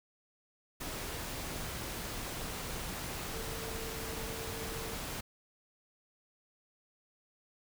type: tone in noise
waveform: sine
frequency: 449.9 Hz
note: A4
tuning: 39 cents sharp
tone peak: -45 dBFS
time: 3.33-4.95 s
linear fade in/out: 10 ms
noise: pink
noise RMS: -40 dBFS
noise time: 0.8-5.21 s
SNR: -8 dB
effects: none